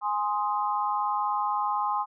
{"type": "chord", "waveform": "sine", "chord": "Ab major", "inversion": "none", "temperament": "equal with one note detuned", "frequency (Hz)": [830.6, 1046.5, 1250.3], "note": ["Ab5", "C6", "Eb6"], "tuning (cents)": [0, 0, 8], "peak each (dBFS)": [-28, -28, -32], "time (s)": [0.01, 2.06], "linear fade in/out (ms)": 50, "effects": []}